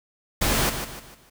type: noise with echo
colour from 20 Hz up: pink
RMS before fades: -22 dBFS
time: 0.41-0.7 s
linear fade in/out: 10 ms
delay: 150 ms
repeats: 4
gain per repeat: -8 dB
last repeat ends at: 1.3 s
effects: none